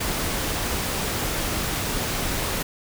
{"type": "noise", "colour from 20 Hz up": "pink", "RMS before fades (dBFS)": -26, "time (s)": [0, 2.63], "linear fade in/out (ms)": 10, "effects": []}